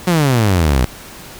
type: exponential sweep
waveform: sawtooth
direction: down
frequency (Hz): 185 to 58.9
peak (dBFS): -7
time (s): 0.07-0.85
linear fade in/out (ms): 5
effects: pink hiss -35 dBFS RMS until 1.39 s